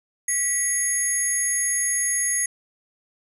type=tone cluster; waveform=sine; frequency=1958 / 6600 / 10780 Hz; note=B6 / G#8 / E9; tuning=-15 / -12 / +38 cents; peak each=-27 / -24 / -21 dBFS; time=0.28-2.46 s; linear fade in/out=5 ms; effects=tanh soft clip ceiling -16 dBFS